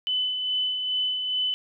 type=tone with tremolo; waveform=sine; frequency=3012 Hz; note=F#7; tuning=30 cents sharp; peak=-22 dBFS; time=0.07-1.54 s; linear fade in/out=0 ms; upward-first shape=sine; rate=2.4 Hz; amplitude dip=40%; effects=none